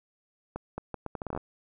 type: accelerating click train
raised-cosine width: 1 ms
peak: -20 dBFS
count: 12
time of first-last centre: 0.56-1.375 s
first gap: 220 ms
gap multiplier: 0.74
effects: none